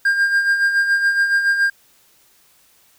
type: tone with tremolo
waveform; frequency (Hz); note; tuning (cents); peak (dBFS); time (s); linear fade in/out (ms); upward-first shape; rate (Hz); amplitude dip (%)
triangle; 1604; G6; +39; -10; 0.05-1.7; 5; sine; 7.1; 55
effects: white hiss -55 dBFS RMS until 2.98 s